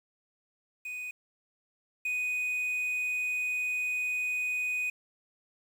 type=tone pair in turn; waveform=triangle; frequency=2489 / 2489 Hz; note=D#7 / D#7; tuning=0 / 0 cents; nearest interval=unison; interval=0 cents; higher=neither; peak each=-34 / -27 dBFS; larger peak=second; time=0.85-1.11 / 2.05-4.9 s; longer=second; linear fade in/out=5 ms; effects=9-bit